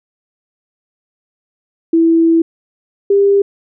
sine tone pair in turn, 329.6 / 399.4 Hz, E4 / G4, 0 / +32 cents, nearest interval minor third, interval 332 cents, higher second, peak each -7 dBFS, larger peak neither, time 1.93-2.42 / 3.1-3.42 s, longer first, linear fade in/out 5 ms, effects none

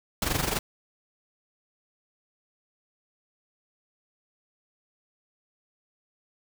pink noise with amplitude modulation, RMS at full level -25 dBFS, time 0.22-0.59 s, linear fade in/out 2 ms, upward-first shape sine, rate 23.7 Hz, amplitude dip 70%, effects none

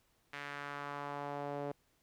sawtooth tone with band-pass filter sweep, 143.5 Hz, D3, 40 cents flat, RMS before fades -42 dBFS, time 0.33-1.72 s, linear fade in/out 5 ms, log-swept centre 2000 to 530 Hz, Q 1.7, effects pink hiss -74 dBFS RMS until 2.02 s

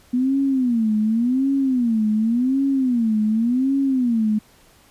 sine tone with vibrato, 242.3 Hz, B3, 33 cents flat, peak -16 dBFS, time 0.13-4.39 s, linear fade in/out 10 ms, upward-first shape sine, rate 0.89 Hz, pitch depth 220 cents each way, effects pink hiss -53 dBFS RMS until 4.9 s + resampled to 32000 Hz

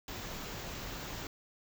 pink band-stop noise, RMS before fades -42 dBFS, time 0.08-1.27 s, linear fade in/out 2 ms, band 7600 to 13000 Hz, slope 96 dB/octave, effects none

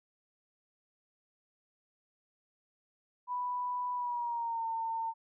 sine tone with pitch glide, 987.8 to 905.8 Hz, B5 to A#5, 0 to -50 cents, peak -32 dBFS, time 3.27-5.14 s, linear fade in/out 50 ms, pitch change -150 cents, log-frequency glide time 3.94-4.66 s, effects none

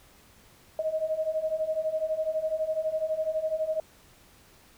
sine beating tone pair, 622.3 / 634.3 Hz, D#5 / D#5, 0 / +33 cents, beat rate 12 Hz, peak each -31 / -28 dBFS, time 0.79-3.8 s, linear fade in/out 2 ms, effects pink hiss -57 dBFS RMS until 4.77 s

